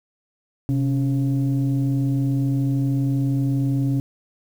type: tone pair together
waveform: sine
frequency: 130.84 / 278.2 Hz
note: C3 / C#4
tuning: 0 / +6 cents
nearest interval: octave + minor second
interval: 1306 cents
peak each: -18 / -21 dBFS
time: 0.69-4 s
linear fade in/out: 0 ms
effects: tanh soft clip ceiling -14 dBFS + 8-bit